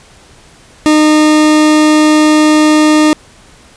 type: tone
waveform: 40% pulse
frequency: 306 Hz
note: D#4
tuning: 29 cents flat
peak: -4 dBFS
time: 0.86-3.13 s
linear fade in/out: 0 ms
effects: pink hiss -41 dBFS RMS until 3.76 s + resampled to 22050 Hz